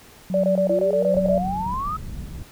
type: tone with tremolo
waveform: sine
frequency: 185 Hz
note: F#3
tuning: in tune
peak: -21 dBFS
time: 0.3-1.74 s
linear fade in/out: 0 ms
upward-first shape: sine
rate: 1.3 Hz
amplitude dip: 70%
type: tone bursts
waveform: sine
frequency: 581 Hz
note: D5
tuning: 19 cents flat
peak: -17 dBFS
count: 9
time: 0.34-1.38 s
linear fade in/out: 2 ms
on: 96 ms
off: 22 ms
type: exponential sweep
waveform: sine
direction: up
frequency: 327.1 to 1300 Hz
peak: -24 dBFS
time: 0.69-1.97 s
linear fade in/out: 10 ms
type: low-pass noise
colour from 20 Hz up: pink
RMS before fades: -33 dBFS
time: 1.14-2.43 s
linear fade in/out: 5 ms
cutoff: 170 Hz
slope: 12 dB/octave
effects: pink hiss -48 dBFS RMS until 2.51 s